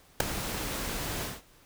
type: noise with ADSR envelope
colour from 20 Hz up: pink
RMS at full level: -18 dBFS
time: 0.2-1.42 s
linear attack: 4 ms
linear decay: 5 ms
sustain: -16 dB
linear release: 190 ms
effects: pink hiss -59 dBFS RMS until 1.65 s